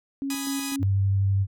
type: tone with tremolo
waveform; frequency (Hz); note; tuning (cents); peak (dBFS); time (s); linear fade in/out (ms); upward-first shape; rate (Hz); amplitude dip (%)
sine; 275.2; C#4; -12; -26; 0.22-0.83; 0; square; 4; 40
type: chord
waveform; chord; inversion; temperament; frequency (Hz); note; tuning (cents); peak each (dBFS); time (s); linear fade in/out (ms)
5% pulse; G# minor; none; equal; 830.6 / 987.8 / 1244.5; G#5 / B5 / D#6; 0 / 0 / 0; -24; 0.3-0.76; 2
type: tone with vibrato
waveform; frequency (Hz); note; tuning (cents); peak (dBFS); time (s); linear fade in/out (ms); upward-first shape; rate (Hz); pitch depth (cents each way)
sine; 98; G2; 0; -19; 0.79-1.47; 50; triangle; 12; 13
effects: none